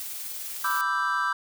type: noise with tremolo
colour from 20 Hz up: blue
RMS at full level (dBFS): -34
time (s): 0-0.81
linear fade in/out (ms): 0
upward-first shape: triangle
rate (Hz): 20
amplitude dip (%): 30
type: chord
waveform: triangle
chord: E minor seventh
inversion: second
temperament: equal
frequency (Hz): 987.8 / 1174.7 / 1318.5 / 1568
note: B5 / D6 / E6 / G6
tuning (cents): 0 / 0 / 0 / 0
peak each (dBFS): -29 / -27 / -28 / -26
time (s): 0.64-1.33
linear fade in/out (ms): 5
effects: none